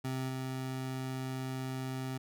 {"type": "tone with level steps", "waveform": "25% pulse", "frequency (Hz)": 130.81, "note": "C3", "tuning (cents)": 0, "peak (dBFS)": [-30, -32], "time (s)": [0.04, 2.18], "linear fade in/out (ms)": 10, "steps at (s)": 0.28, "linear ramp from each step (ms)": 20, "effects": []}